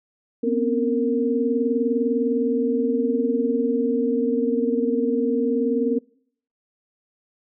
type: tone cluster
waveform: sine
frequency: 240.9 / 261.1 / 280.6 / 461.4 Hz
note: B3 / C4 / C#4 / A#4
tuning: -43 / -3 / +21 / -18 cents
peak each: -24 / -24 / -30 / -22 dBFS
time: 0.43-5.99 s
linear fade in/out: 10 ms
effects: noise-tail reverb RT60 0.6 s tail -24 dB re dry